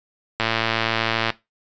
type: click train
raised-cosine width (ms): 0.3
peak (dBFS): -4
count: 103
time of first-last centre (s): 0.4-1.303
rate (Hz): 113
effects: noise-tail reverb RT60 0.2 s tail -17 dB re dry + resampled to 16000 Hz